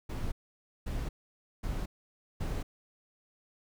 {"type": "noise bursts", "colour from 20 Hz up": "brown", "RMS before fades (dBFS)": -34, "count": 4, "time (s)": [0.09, 2.63], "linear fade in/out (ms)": 10, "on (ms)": 230, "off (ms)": 540, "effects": []}